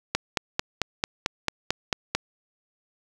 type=click train; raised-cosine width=0.2 ms; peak=-5 dBFS; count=10; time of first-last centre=0.15-2.15 s; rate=4.5 Hz; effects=7-bit

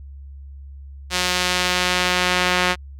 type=tone with band-pass filter sweep; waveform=sawtooth; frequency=180.5 Hz; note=F#3; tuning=43 cents flat; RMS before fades=-20 dBFS; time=1.1-2.76 s; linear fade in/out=50 ms; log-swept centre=4400 to 2300 Hz; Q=0.79; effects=added 69 Hz sine -35 dBFS peak until 2.99 s

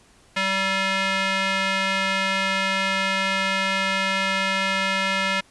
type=tone with band-pass filter; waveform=square; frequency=192.7 Hz; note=G3; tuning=29 cents flat; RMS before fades=-23 dBFS; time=0.36-5.41 s; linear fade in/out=10 ms; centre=2300 Hz; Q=1.3; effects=pink hiss -55 dBFS RMS until 5.5 s + resampled to 24000 Hz

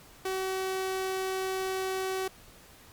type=tone; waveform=sawtooth; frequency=378.8 Hz; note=F#4; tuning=41 cents sharp; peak=-26 dBFS; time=0.25-2.28 s; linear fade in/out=5 ms; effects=pink hiss -54 dBFS RMS until 2.92 s + Opus 48 kbps

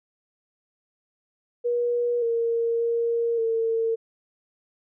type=tone with pitch steps; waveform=sine; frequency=480.5 / 463.3 / 466.1 / 453.3 Hz; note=B4 / A#4 / A#4 / A#4; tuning=-48 / -11 / 0 / -48 cents; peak=-21 dBFS; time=1.64-3.96 s; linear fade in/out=20 ms; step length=580 ms; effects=none

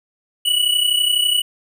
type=tone pair together; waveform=square; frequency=2919 / 2951 Hz; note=F#7 / F#7; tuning=-24 / -5 cents; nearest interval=unison; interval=19 cents; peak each=-20 / -17 dBFS; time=0.45-1.42 s; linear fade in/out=10 ms; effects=none

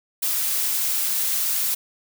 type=noise; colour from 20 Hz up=blue; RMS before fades=-23 dBFS; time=0.22-1.75 s; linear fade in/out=10 ms; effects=none

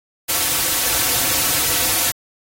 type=noise with comb filter; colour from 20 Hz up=white; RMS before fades=-18 dBFS; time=0.28-2.12 s; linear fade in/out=20 ms; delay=4.9 ms; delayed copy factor=-0.8; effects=AAC 48 kbps

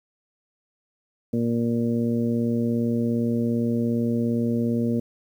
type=harmonic tone; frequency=117.4 Hz; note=A#2; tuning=13 cents sharp; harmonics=1 / 2 / 3 / 4 / 5; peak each=-28 / -22 / -32 / -30 / -37 dBFS; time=1.33-5 s; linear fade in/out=5 ms; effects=9-bit

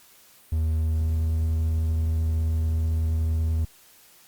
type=tone with pitch glide; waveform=triangle; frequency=79.3 to 80.27 Hz; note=D#2 to E2; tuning=+33 to -45 cents; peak=-19 dBFS; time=0.52-3.65 s; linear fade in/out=5 ms; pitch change=+22 cents; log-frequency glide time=0.77-1.32 s; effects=white hiss -54 dBFS RMS until 4.27 s + Opus 48 kbps

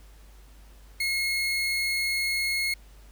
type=tone; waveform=30% pulse; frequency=2163 Hz; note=C#7; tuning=43 cents flat; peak=-22 dBFS; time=1-2.74 s; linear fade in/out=5 ms; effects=added 50 Hz sine -48 dBFS peak until 3.11 s + pink hiss -58 dBFS RMS until 3.11 s

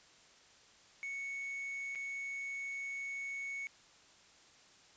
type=tone with dropouts; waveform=triangle; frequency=2217 Hz; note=C#7; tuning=in tune; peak=-37 dBFS; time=1.03-3.67 s; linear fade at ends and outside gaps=0 ms; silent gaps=1.95-1.956 s; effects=white hiss -62 dBFS RMS until 4.96 s + resampled to 16000 Hz

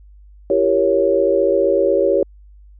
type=chord; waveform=sine; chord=E diminished seventh; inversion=none; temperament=equal with one note detuned; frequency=336.4 / 392 / 466.2 / 554.4 Hz; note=E4 / G4 / Bb4 / Db5; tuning=+35 / 0 / 0 / 0 cents; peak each=-21 / -17 / -20 / -16 dBFS; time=0.5-2.23 s; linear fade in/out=2 ms; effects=added 50 Hz sine -41 dBFS peak until 2.79 s

